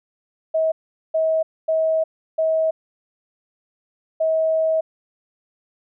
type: tone bursts at uneven times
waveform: sine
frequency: 640 Hz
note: D#5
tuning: 49 cents sharp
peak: -16 dBFS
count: 5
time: 0.54-0.72 / 1.14-1.43 / 1.68-2.04 / 2.38-2.71 / 4.2-4.81 s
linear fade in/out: 10 ms
effects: none